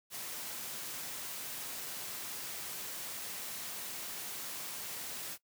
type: noise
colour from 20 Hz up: white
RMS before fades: -42 dBFS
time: 0.1-5.38 s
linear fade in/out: 50 ms
effects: noise-tail reverb RT60 0.1 s tail -19 dB re dry + high-pass 100 Hz 12 dB/octave